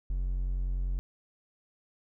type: tone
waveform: triangle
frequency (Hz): 45.17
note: F#1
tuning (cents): -41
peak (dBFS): -26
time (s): 0.1-0.99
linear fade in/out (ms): 0
effects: none